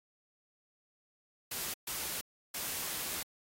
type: noise bursts at uneven times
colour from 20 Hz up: white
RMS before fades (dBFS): -38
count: 3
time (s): 1.51-1.74 / 1.87-2.21 / 2.54-3.23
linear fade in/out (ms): 5
effects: AAC 48 kbps